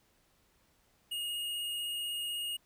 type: tone with vibrato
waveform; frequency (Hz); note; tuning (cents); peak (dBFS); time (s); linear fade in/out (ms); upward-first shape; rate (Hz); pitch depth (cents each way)
square; 2861; F7; +41; -35; 1.11-2.57; 10; sine; 16; 10
effects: pink hiss -70 dBFS RMS until 2.65 s